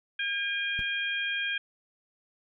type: harmonic tone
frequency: 808 Hz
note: G#5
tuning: 48 cents flat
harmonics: 2 / 3 / 4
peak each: -31 / -33 / -34 dBFS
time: 0.19-1.58 s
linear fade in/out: 5 ms
type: noise with exponential decay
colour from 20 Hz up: brown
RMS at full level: -36 dBFS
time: 0.79-0.87 s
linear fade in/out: 1 ms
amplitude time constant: 16 ms
effects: none